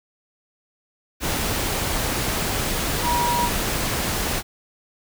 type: tone in noise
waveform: sine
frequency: 960 Hz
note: B5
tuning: 49 cents flat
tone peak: -20 dBFS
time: 3.02-3.5 s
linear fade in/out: 50 ms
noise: pink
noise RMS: -24 dBFS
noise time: 1.2-4.43 s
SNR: +1 dB
effects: none